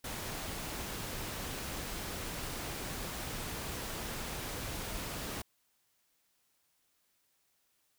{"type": "noise", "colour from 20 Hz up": "pink", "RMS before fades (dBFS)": -40, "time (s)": [0.04, 5.42], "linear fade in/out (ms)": 5, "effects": ["white hiss -75 dBFS RMS until 7.98 s"]}